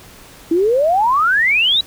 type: exponential sweep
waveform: sine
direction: up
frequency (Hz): 318.6 to 3962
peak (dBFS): -11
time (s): 0.51-1.81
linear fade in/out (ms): 5
effects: pink hiss -41 dBFS RMS until 1.86 s